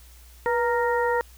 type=harmonic tone with a mistuned harmonic; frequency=465.8 Hz; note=A#4; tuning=1 cent flat; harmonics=1 / 2 / 3 / 4; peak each=-23 / -25 / -32 / -30 dBFS; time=0.46-1.21 s; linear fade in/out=0 ms; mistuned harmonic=1; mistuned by=+70 cents; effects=added 60 Hz sine -47 dBFS peak until 1.37 s + white hiss -54 dBFS RMS until 1.37 s